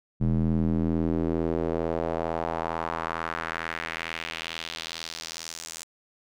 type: tone with band-pass filter sweep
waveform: square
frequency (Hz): 41.11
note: E1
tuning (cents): -4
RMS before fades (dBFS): -29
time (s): 0.2-5.84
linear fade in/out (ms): 20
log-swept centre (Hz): 160 to 7600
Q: 1.8
effects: none